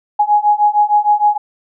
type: beating tone pair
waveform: sine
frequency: 830.6 / 837.1 Hz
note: G#5 / G#5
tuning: 0 / +13 cents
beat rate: 6.5 Hz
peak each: -13 / -12 dBFS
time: 0.19-1.38 s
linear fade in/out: 10 ms
effects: none